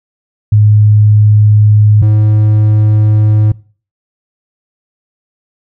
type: tone pair in turn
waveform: sine / triangle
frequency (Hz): 105.6 / 106.77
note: G#2 / G#2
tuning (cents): +29 / +48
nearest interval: unison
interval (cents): 19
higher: second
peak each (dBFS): -3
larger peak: neither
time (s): 0.52-2.02 / 2.02-3.52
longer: neither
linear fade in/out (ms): 5
effects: noise-tail reverb RT60 0.4 s tail -21 dB re dry